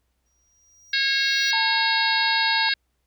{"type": "tone with exponential growth", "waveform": "square", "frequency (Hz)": 5730, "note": "F8", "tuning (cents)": 44, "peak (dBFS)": -30, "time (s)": [0.26, 1.51], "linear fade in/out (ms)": 2, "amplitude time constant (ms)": 270}
{"type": "harmonic tone", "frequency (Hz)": 545, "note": "C#5", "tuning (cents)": -29, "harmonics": [3, 4, 5, 6, 7, 8, 9], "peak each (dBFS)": [-24, -28, -30, -34, -26, -26, -31], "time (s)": [0.93, 2.74], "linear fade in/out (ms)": 5}
{"type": "tone", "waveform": "sine", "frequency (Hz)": 899, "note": "A5", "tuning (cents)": 37, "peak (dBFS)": -25, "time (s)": [1.53, 2.69], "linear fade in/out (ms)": 2}
{"effects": ["added 62 Hz sine -70 dBFS peak until 3.06 s", "pink hiss -75 dBFS RMS until 3.06 s"]}